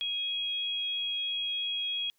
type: tone pair together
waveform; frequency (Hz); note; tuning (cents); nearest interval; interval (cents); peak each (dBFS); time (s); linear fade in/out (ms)
sine; 2514 / 3299; D#7 / G#7; +17 / -12; perfect fourth; 471; -40 / -30; 0.01-2.1; 0
effects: white hiss -73 dBFS RMS until 2.18 s